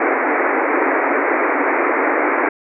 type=band-pass noise; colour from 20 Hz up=pink; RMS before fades=-17 dBFS; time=0-2.49 s; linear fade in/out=5 ms; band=270 to 2300 Hz; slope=96 dB/octave; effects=none